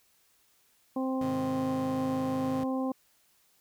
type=harmonic tone; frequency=261.9 Hz; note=C4; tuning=2 cents sharp; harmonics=1 / 2 / 3 / 4; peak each=-29 / -35 / -39 / -41 dBFS; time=0.96-2.92 s; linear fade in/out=5 ms
type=chord; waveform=sawtooth; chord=Ab major; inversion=none; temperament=just; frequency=103.83 / 129.78 / 155.74 Hz; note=Ab2 / C3 / Eb3; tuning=0 / -14 / +2 cents; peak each=-38 / -42 / -36 dBFS; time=1.21-2.64 s; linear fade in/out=5 ms
effects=white hiss -67 dBFS RMS until 3.6 s